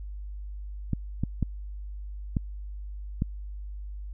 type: clicks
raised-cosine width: 5 ms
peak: -13 dBFS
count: 5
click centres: 0.933 / 1.236 / 1.427 / 2.368 / 3.221 s
effects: added 50 Hz sine -35 dBFS peak until 4.13 s